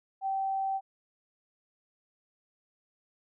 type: tone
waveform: sine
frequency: 775 Hz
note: G5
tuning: 20 cents flat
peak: -28 dBFS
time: 0.21-0.81 s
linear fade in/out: 50 ms
effects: none